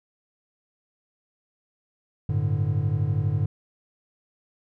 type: chord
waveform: triangle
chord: G suspended second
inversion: none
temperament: just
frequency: 98 / 110.25 / 147 Hz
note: G2 / A2 / D3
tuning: 0 / +4 / +2 cents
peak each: -24 dBFS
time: 2.29-3.46 s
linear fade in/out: 5 ms
effects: none